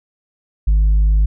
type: tone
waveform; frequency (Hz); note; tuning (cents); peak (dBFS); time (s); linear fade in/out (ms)
sine; 51.7; G#1; -7; -7; 0.67-1.26; 10
effects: tanh soft clip ceiling -9 dBFS